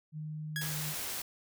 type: tone with pitch glide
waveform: sine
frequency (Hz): 153.8 to 152.12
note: D#3 to D#3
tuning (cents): -20 to -39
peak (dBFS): -37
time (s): 0.12-0.95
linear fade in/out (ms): 50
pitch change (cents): -19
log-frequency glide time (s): 0.52-0.7
type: tone with exponential decay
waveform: sawtooth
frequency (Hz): 1661.2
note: G#6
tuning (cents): 0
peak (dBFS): -28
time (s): 0.56-0.88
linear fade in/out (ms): 1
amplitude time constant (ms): 69
type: noise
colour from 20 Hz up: white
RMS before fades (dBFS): -38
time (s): 0.61-1.22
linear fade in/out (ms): 5
effects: none